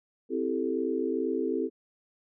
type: chord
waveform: sine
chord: A minor seventh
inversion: first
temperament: equal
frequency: 261.6 / 329.6 / 392 / 440 Hz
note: C4 / E4 / G4 / A4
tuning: 0 / 0 / 0 / 0 cents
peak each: -32 dBFS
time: 0.29-1.7 s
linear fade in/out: 50 ms
effects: none